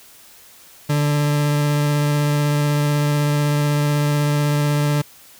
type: tone with vibrato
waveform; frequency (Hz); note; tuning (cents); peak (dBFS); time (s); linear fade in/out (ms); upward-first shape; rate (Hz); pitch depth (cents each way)
40% pulse; 146.83; D3; 0; -15; 0.89-5.02; 10; sine; 16; 10
effects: white hiss -46 dBFS RMS until 5.39 s